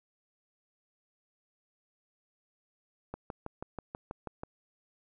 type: click train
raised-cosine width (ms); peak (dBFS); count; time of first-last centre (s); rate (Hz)
1; -24; 9; 3.14-4.434; 6.18
effects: none